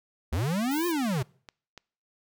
square linear two-way sweep, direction up then down, 65.41 to 358.3 to 115.2 Hz, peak -26 dBFS, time 0.32-1.23 s, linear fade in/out 10 ms, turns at 0.87 s
violet noise, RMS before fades -38 dBFS, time 0.71-0.92 s, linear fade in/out 5 ms
clicks, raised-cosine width 0.2 ms, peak -26 dBFS, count 2, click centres 1.488 / 1.777 s
effects noise-tail reverb RT60 0.5 s tail -25 dB re dry

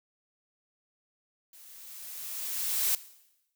blue noise with level ramp, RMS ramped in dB -53 to -26 dBFS, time 1.53-2.95 s, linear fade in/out 2 ms, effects noise-tail reverb RT60 0.9 s tail -17 dB re dry

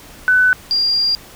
sine tone pair in turn, 1500 / 4787 Hz, F#6 / D8, +23 / +32 cents, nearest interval octave + minor sixth, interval 2009 cents, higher second, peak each -9 / -13 dBFS, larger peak first, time 0.28-0.53 / 0.71-1.15 s, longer second, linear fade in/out 0 ms, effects pink hiss -40 dBFS RMS until 1.35 s

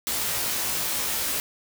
white noise with comb filter, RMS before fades -27 dBFS, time 0.07-1.4 s, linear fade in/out 0 ms, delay 18 ms, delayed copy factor +0.95, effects none

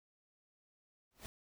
pink noise with exponential growth, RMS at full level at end -45 dBFS, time 1.11-1.26 s, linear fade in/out 0 ms, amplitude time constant 31 ms, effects none

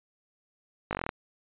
slowing click train, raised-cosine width 0.5 ms, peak -15 dBFS, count 9, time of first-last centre 0.91-1.091 s, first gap 19 ms, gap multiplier 1.05, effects resampled to 8000 Hz

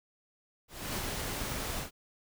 pink noise with ADSR envelope, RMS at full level -34 dBFS, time 0.68-1.91 s, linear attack 290 ms, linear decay 24 ms, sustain -2 dB, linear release 120 ms, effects none

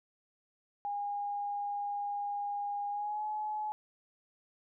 sine tone with pitch glide, 815 to 850.6 Hz, G#5 to G#5, -33 to +41 cents, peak -33 dBFS, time 0.85-3.72 s, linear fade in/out 0 ms, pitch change +74 cents, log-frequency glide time 2.9-3.24 s, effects none

